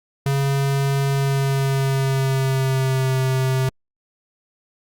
square tone with pitch glide, 138.2 to 131.2 Hz, C#3 to C3, -5 to +5 cents, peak -18 dBFS, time 0.26-3.69 s, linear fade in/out 2 ms, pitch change -90 cents, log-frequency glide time 1.1-3.18 s, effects Opus 48 kbps

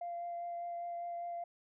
sine tone with vibrato, 692 Hz, F5, 16 cents flat, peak -37 dBFS, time 0.01-1.44 s, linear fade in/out 5 ms, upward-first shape triangle, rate 5 Hz, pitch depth 12 cents each way, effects tanh soft clip ceiling -34 dBFS

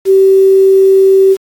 sine tone with quantisation, 385.4 Hz, G4, 29 cents flat, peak -3 dBFS, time 0.05-1.37 s, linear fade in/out 50 ms, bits 5, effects AAC 64 kbps

